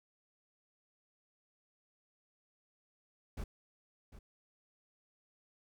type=noise with echo; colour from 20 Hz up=brown; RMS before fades=-40 dBFS; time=3.37-3.44 s; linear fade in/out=5 ms; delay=750 ms; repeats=1; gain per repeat=-13 dB; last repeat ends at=4.19 s; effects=none